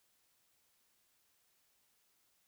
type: silence
effects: white hiss -75 dBFS RMS until 2.47 s